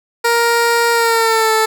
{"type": "tone with pitch glide", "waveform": "15% pulse", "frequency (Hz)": [468.3, 439.5], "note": ["A#4", "A4"], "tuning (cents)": [8, -2], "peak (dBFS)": -5, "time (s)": [0.24, 1.66], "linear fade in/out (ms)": 10, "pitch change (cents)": -110, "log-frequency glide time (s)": [0.92, 1.52], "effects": []}